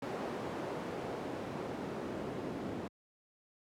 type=noise with band-pass filter sweep; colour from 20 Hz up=pink; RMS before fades=-40 dBFS; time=0.02-2.88 s; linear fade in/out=5 ms; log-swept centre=500 to 300 Hz; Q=0.83; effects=high-pass 80 Hz 12 dB/octave